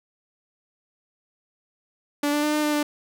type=tone with pitch steps; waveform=sawtooth; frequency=290.3 / 295.1 / 300.1 / 302 / 298.8 / 295.7 Hz; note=D4 / D4 / D4 / D4 / D4 / D4; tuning=-20 / +8 / +38 / +48 / +30 / +12 cents; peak=-17 dBFS; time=2.23-2.83 s; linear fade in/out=5 ms; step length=100 ms; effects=none